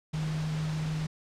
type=tone in noise; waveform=sine; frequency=155.7 Hz; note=D#3; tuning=2 cents sharp; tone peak=-29 dBFS; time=0.13-1.07 s; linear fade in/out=10 ms; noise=pink; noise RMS=-41 dBFS; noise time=0.13-1.07 s; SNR=+9 dB; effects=low-pass 6000 Hz 12 dB/octave